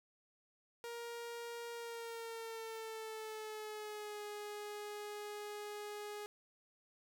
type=tone with pitch glide; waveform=sawtooth; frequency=470 to 416.3 Hz; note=A#4 to G#4; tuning=+14 to +4 cents; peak=-40 dBFS; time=0.84-6.26 s; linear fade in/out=0 ms; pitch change=-210 cents; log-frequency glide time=1.73-4.23 s; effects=13-bit